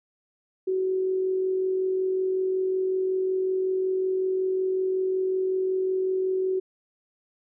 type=tone with amplitude modulation; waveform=sine; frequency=375.7 Hz; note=F#4; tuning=26 cents sharp; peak=-21 dBFS; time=0.67-6.6 s; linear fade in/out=10 ms; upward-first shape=sine; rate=45.4 Hz; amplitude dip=30%; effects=none